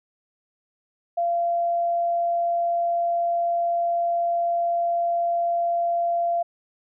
sine tone, 687 Hz, F5, 29 cents flat, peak -20 dBFS, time 1.17-6.43 s, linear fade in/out 10 ms, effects none

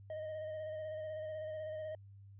triangle tone with vibrato, 622.3 Hz, D#5, in tune, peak -38 dBFS, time 0.1-1.95 s, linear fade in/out 2 ms, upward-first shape square, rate 16 Hz, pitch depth 19 cents each way, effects added 99 Hz sine -53 dBFS peak until 2.39 s + resampled to 8000 Hz

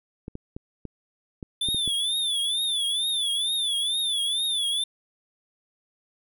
clicks, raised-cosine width 3 ms, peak -22 dBFS, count 8, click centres 0.281 / 0.354 / 0.565 / 0.853 / 1.428 / 1.687 / 1.746 / 1.877 s
square tone with vibrato, 3496 Hz, A7, 12 cents flat, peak -24 dBFS, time 1.61-4.84 s, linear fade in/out 5 ms, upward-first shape triangle, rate 2.2 Hz, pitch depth 130 cents each way
effects none

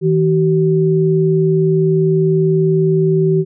sine tone pair together, 160.2 / 381 Hz, E3 / G4, -49 / -49 cents, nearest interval octave + minor third, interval 1500 cents, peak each -13 dBFS, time 0.01-3.45 s, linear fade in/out 50 ms, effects none

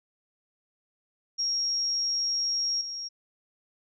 sine tone with level steps, 5588 Hz, F8, in tune, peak -25 / -33 dBFS, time 1.38-3.09 s, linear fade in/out 20 ms, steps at 2.81 s, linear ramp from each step 2 ms, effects none

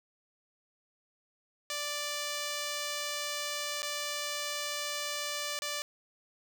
5% pulse tone with dropouts, 587.3 Hz, D5, in tune, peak -22 dBFS, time 1.7-5.82 s, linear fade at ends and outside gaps 1 ms, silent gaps 3.821-3.829 / 5.59-5.62 s, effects none

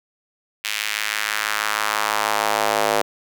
square tone with high-pass filter sweep, 53.1 Hz, G#1, 39 cents sharp, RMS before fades -22 dBFS, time 0.64-3.02 s, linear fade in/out 5 ms, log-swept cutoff 2500 to 560 Hz, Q 1.6, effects none

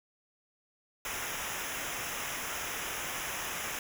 pink noise with comb filter, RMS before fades -37 dBFS, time 1.05-3.79 s, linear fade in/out 2 ms, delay 0.23 ms, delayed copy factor -0.8, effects none

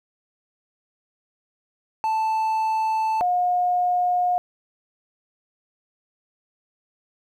triangle / sine tone pair in turn, 880 / 717.5 Hz, A5 / F5, 0 / +47 cents, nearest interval major third, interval 353 cents, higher first, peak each -18 dBFS, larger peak neither, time 2.04-3.21 / 3.21-4.38 s, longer neither, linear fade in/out 0 ms, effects 10-bit

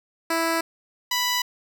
10% pulse tone pair in turn, 329.6 / 987.7 Hz, E4 / B5, 0 / 0 cents, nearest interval octave + perfect fifth, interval 1900 cents, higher second, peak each -13 dBFS, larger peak neither, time 0.3-0.61 / 1.11-1.42 s, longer neither, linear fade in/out 5 ms, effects none

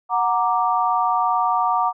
sine chord, Gb augmented, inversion none, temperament equal with one note detuned, 736.2 / 932.3 / 1174.7 Hz, Gb5 / Bb5 / D6, -9 / 0 / 0 cents, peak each -21 dBFS, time 0.09-1.93 s, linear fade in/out 50 ms, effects none

